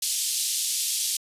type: band-pass noise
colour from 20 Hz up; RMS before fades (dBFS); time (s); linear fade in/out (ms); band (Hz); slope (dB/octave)
white; -27; 0.02-1.17; 5; 3300 to 11000; 24
effects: resampled to 32000 Hz